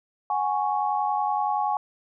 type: chord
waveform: sine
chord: F# suspended second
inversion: none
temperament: equal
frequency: 740 / 830.6 / 1108.7 Hz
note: F#5 / G#5 / C#6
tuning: 0 / 0 / 0 cents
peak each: -29 / -24 / -29 dBFS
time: 0.3-1.77 s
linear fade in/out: 2 ms
effects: none